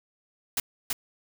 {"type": "noise with echo", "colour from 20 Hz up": "white", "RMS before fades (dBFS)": -27, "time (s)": [0.57, 0.6], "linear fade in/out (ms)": 2, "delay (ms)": 330, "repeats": 1, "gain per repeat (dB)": -2, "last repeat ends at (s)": 0.93, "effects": []}